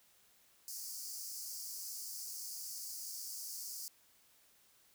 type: high-pass noise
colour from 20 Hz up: pink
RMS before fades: -45 dBFS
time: 0.68-3.88 s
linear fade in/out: 0 ms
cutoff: 4600 Hz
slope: 96 dB/octave
effects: white hiss -68 dBFS RMS until 4.94 s